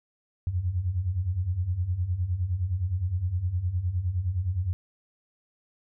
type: beating tone pair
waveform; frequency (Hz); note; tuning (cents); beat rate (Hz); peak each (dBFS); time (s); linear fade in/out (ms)
sine; 83.6 / 93.3; E2 / F#2; +25 / +15; 9.7; -31 / -26; 0.47-4.73; 0
effects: none